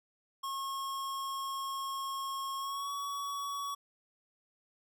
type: tone with pitch glide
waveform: square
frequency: 1086 to 1126.9 Hz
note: C#6 to C#6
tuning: -36 to +28 cents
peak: -36 dBFS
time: 0.43-3.75 s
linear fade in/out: 10 ms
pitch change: +64 cents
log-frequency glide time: 2.58-2.91 s
effects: none